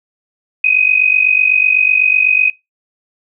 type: tone with amplitude modulation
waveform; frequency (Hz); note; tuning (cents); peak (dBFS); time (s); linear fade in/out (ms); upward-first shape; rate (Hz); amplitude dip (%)
sine; 2511; D#7; +15; -5; 0.64-2.5; 5; sine; 48; 85
effects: noise-tail reverb RT60 0.2 s tail -21 dB re dry